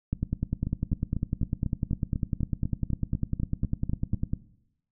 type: two click trains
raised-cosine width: 5 ms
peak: -17 / -14 dBFS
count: 15 / 43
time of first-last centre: 0.67-4.144 / 0.13-4.334 s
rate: 4.03 / 9.99 Hz
effects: noise-tail reverb RT60 0.8 s tail -18 dB re dry